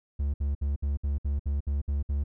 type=tone bursts; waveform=triangle; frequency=71 Hz; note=C#2; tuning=42 cents sharp; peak=-23 dBFS; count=10; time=0.19-2.239 s; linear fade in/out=10 ms; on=150 ms; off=61 ms; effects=none